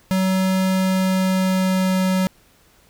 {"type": "tone with pitch glide", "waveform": "square", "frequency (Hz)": [188.4, 186.99], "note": ["F#3", "F#3"], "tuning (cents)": [32, 19], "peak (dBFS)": -17, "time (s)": [0.11, 2.27], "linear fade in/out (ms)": 0, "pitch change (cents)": -13, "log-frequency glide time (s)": [0.69, 2.01], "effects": ["pink hiss -55 dBFS RMS until 2.89 s"]}